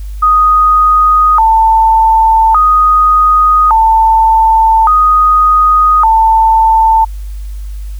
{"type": "tone with vibrato", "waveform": "sine", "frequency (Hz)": 1053, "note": "C6", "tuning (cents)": 11, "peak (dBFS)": -4, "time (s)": [0.22, 7.05], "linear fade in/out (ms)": 10, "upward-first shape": "square", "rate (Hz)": 0.43, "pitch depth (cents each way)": 290, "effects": ["added 50 Hz sine -19 dBFS peak until 7.99 s", "white hiss -44 dBFS RMS until 7.99 s"]}